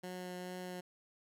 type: tone with vibrato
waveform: 15% pulse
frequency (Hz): 181.3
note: F#3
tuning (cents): -35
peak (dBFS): -36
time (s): 0.03-0.81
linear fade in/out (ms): 10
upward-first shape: triangle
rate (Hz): 2.3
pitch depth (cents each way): 11
effects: none